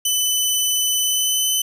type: tone with pitch glide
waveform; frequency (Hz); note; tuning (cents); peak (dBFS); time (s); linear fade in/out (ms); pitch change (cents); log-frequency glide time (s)
15% pulse; 3006 to 3029; F#7 to F#7; +27 to +40; -10; 0.05-1.62; 5; +13; 0.99-1.51
effects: none

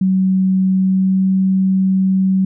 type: tone with pitch glide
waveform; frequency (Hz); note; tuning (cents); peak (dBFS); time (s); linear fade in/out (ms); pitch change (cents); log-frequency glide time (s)
sine; 188.6 to 189.91; F#3 to F#3; +33 to +45; -11; 0.01-2.45; 5; +12; 0.72-1.27
effects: none

